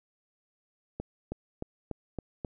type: accelerating click train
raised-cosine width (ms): 2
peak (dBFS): -21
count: 6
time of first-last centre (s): 1-2.448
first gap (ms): 320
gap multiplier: 0.95
effects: none